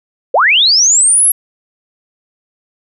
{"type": "linear sweep", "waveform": "sine", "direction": "up", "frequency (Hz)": [436.3, 11410], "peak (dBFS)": -6, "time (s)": [0.34, 1.32], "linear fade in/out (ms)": 5, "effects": []}